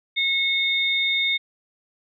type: tone pair together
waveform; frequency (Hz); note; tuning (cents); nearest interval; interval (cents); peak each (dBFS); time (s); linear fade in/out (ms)
sine; 2182 / 3649; C#7 / A#7; -28 / -38; major sixth; 890; -22; 0.16-1.38; 20
effects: none